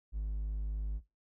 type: tone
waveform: triangle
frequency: 51.91 Hz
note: G#1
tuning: in tune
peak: -30 dBFS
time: 0.12-1.01 s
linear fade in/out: 50 ms
effects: noise-tail reverb RT60 0.2 s tail -17 dB re dry + tanh soft clip ceiling -26 dBFS